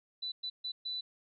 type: tone bursts at uneven times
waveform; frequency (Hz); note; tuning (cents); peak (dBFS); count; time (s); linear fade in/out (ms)
sine; 3983; B7; +14; -35; 4; 0.22-0.32 / 0.43-0.5 / 0.64-0.72 / 0.85-1.01; 10
effects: none